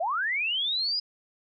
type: linear sweep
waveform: sine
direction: up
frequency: 606 to 5010 Hz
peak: -25 dBFS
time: 0-1 s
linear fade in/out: 10 ms
effects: none